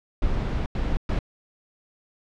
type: noise bursts at uneven times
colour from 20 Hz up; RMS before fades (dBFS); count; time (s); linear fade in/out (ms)
brown; -24; 3; 0.22-0.66 / 0.75-0.97 / 1.09-1.19; 2
effects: low-pass 4000 Hz 12 dB/octave